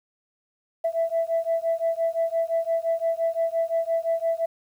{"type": "beating tone pair", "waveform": "sine", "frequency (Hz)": [659.3, 665.1], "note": ["E5", "E5"], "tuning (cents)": [0, 15], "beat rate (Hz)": 5.8, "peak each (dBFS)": -24, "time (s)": [0.84, 4.46], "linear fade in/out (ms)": 10, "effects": ["tanh soft clip ceiling -16 dBFS", "9-bit"]}